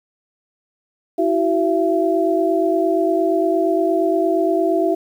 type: tone cluster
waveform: sine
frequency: 327.9 / 376.5 / 673 Hz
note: E4 / F#4 / E5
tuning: -9 / +30 / +36 cents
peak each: -19 dBFS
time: 1.18-4.95 s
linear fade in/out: 10 ms
effects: 8-bit